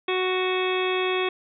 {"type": "harmonic tone with a mistuned harmonic", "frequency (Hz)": 370, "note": "F#4", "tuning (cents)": 0, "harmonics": [1, 2, 3, 4, 5, 6, 7, 9, 10], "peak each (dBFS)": [-24, -33, -31, -40, -35, -34, -31, -33, -40], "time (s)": [0.08, 1.29], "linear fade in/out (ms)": 5, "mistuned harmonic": 10, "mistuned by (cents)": -17, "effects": []}